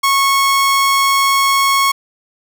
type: tone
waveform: sawtooth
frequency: 1099 Hz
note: C#6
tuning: 15 cents flat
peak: -7 dBFS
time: 0.03-1.92 s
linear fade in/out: 10 ms
effects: none